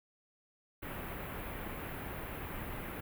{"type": "band-stop noise", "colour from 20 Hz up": "pink", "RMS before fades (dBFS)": -42, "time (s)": [0.82, 3.01], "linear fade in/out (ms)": 10, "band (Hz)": [2600, 13000], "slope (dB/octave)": 24, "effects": []}